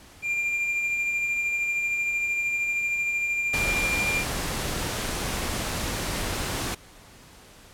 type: tone with tremolo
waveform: triangle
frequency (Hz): 2390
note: D7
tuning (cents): +30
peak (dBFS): -21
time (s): 0.22-4.25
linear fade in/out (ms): 50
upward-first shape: sine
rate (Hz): 13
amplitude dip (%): 30
type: noise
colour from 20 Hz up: pink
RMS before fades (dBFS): -29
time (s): 3.53-6.75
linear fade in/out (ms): 10
effects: pink hiss -50 dBFS RMS until 7.73 s + low-pass 12000 Hz 12 dB/octave